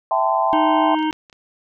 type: chord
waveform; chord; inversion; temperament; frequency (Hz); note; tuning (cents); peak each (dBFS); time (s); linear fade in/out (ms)
sine; A minor seventh; second; equal with one note detuned; 659.3 / 784 / 880 / 1030.3; E5 / G5 / A5 / C6; 0 / 0 / 0 / -27; -21; 0.11-0.95; 2
type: harmonic tone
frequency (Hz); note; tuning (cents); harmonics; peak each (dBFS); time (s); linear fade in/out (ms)
311.1; D#4; 0; 1 / 3 / 5 / 7 / 9 / 10; -19 / -23 / -33 / -35 / -36 / -35; 0.53-1.11; 0
type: clicks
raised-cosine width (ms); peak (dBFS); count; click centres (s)
0.2; -28; 5; 0.99 / 1.028 / 1.128 / 1.298 / 1.328
effects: none